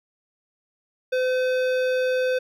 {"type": "tone with hard clipping", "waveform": "sine", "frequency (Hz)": 510, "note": "C5", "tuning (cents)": -44, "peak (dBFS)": -22, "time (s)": [1.12, 2.39], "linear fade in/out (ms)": 10, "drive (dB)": 14, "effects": []}